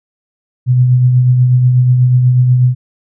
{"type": "tone with tremolo", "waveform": "sine", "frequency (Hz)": 125.6, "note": "B2", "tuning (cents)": 30, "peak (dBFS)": -4, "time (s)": [0.66, 2.75], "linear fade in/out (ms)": 50, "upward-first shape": "triangle", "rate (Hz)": 8.2, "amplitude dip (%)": 40, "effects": []}